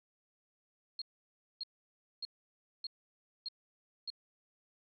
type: tone bursts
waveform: sine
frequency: 4268 Hz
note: C8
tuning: 34 cents sharp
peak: -37 dBFS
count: 6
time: 0.99-4.102 s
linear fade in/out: 2 ms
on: 27 ms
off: 590 ms
effects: none